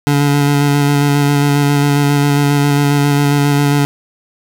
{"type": "tone with vibrato", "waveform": "25% pulse", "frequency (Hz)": 143.4, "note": "D3", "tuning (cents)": -41, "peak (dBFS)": -6, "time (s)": [0.07, 3.85], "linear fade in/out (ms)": 0, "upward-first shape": "square", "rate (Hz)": 7.4, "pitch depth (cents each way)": 14, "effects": []}